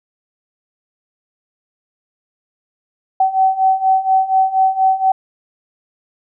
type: beating tone pair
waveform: sine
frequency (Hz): 760 / 764.2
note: F#5 / G5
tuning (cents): +46 / -44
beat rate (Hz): 4.2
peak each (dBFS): -16 / -13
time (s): 3.2-5.12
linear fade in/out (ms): 5
effects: none